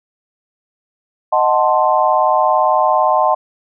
sine chord, D# diminished seventh, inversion none, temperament equal, 622.3 / 740 / 880 / 1046.5 Hz, D#5 / F#5 / A5 / C6, 0 / 0 / 0 / 0 cents, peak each -16 dBFS, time 1.32-3.35 s, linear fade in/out 10 ms, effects none

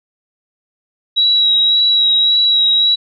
sine tone with vibrato, 3871 Hz, B7, 35 cents flat, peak -9 dBFS, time 1.16-2.96 s, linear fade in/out 20 ms, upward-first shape sine, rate 1.8 Hz, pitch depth 19 cents each way, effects none

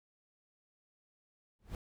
brown noise with exponential growth, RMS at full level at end -37 dBFS, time 1.59-1.75 s, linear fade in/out 1 ms, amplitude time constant 33 ms, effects none

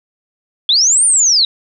sine linear two-way sweep, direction up then down, 3322 to 9260 to 3767 Hz, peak -8 dBFS, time 0.69-1.45 s, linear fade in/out 2 ms, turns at 1.05 s, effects none

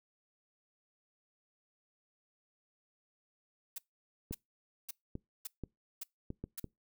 blue noise bursts, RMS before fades -41 dBFS, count 6, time 3.76-6.598 s, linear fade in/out 5 ms, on 23 ms, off 540 ms
clicks, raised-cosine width 3 ms, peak -27 dBFS, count 6, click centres 4.31 / 5.154 / 5.637 / 6.304 / 6.44 / 6.643 s
effects noise-tail reverb RT60 0.2 s tail -25 dB re dry

